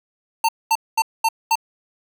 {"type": "tone bursts", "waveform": "square", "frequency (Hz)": 900, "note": "A5", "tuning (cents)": 39, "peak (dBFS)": -15, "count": 5, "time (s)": [0.44, 1.555], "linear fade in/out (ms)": 5, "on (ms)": 47, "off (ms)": 220, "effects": ["8-bit"]}